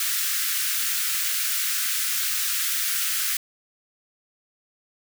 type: high-pass noise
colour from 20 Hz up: white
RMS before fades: -25 dBFS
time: 0-3.37 s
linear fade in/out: 2 ms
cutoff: 1300 Hz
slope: 48 dB/octave
effects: none